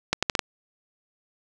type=accelerating click train; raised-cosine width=0.2 ms; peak=-4 dBFS; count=5; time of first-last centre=0.13-0.392 s; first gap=96 ms; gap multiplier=0.75; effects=none